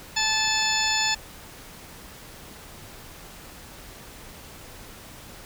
harmonic tone with a mistuned harmonic, 872 Hz, A5, 16 cents flat, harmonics 1 / 2 / 3 / 4 / 5 / 6 / 8, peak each -29 / -29 / -29 / -29 / -29 / -29 / -29 dBFS, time 0.16-1.15 s, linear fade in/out 10 ms, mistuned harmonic 4, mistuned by +16 cents, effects pink hiss -44 dBFS RMS until 5.45 s

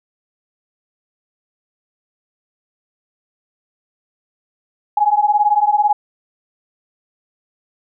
sine beating tone pair, 824 / 842 Hz, G#5 / G#5, -14 / +24 cents, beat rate 18 Hz, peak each -15 / -14 dBFS, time 4.97-5.93 s, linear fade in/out 5 ms, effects none

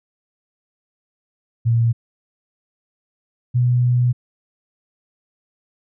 sine tone pair in turn, 116.2 / 123.17 Hz, A#2 / B2, -5 / -4 cents, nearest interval minor second, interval 101 cents, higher second, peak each -13 dBFS, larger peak neither, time 1.65-1.93 / 3.54-4.13 s, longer second, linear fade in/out 20 ms, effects none

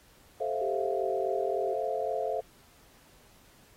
sine chord, F major seventh, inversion first, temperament just, 436.5 / 523.8 / 654.8 / 698.5 Hz, A4 / C5 / E5 / F5, -14 / +2 / -12 / 0 cents, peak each -34 dBFS, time 0.4-2.41 s, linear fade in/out 10 ms
sine tone with vibrato, 391.7 Hz, G4, 1 cent flat, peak -32 dBFS, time 0.61-1.74 s, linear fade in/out 10 ms, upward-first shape square, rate 1.4 Hz, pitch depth 15 cents each way
effects pink hiss -60 dBFS RMS until 3.76 s + AAC 48 kbps

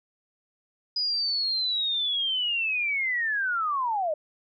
sine linear sweep, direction down, 4978 to 587.3 Hz, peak -24 dBFS, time 0.96-4.14 s, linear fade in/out 5 ms, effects none

